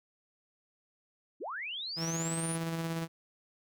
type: linear sweep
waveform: sine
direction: up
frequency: 220 to 10010 Hz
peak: -36 dBFS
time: 1.4-2.57 s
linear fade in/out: 20 ms
type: tone with tremolo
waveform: sawtooth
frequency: 164.81 Hz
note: E3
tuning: in tune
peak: -28 dBFS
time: 1.96-3.08 s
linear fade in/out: 50 ms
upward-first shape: square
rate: 17 Hz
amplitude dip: 25%
effects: none